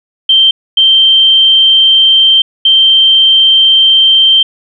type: tone bursts at uneven times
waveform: sine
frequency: 3136 Hz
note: G7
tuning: in tune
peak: -3 dBFS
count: 3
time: 0.29-0.51 / 0.77-2.42 / 2.65-4.43 s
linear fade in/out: 5 ms
effects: none